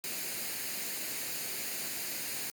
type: noise with comb filter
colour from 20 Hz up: white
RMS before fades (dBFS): -37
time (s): 0.04-2.5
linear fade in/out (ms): 0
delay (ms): 0.44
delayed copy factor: +0.5
effects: high-pass 150 Hz 12 dB/octave + Opus 48 kbps